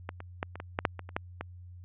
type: clicks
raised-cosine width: 0.5 ms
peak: -20 / -27 / -16 / -26 / -23 / -13 / -8 / -24 / -30 / -14 / -20 dBFS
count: 11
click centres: 0.091 / 0.204 / 0.429 / 0.556 / 0.601 / 0.789 / 0.852 / 0.993 / 1.091 / 1.165 / 1.41 s
effects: added 89 Hz sine -45 dBFS peak until 1.84 s + resampled to 8000 Hz